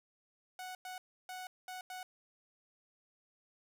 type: tone bursts at uneven times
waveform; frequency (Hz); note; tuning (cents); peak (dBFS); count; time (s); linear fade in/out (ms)
sawtooth; 739; F#5; -2; -39; 5; 0.59-0.75 / 0.85-0.98 / 1.29-1.47 / 1.68-1.81 / 1.9-2.03; 2
effects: none